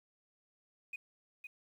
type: tone with echo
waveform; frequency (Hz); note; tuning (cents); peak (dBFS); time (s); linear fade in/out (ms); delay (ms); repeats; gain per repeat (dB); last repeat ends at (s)
sine; 2489; D#7; 0; -38; 0.93-0.96; 5; 510; 1; -6; 1.47
effects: tanh soft clip ceiling -36 dBFS + 11-bit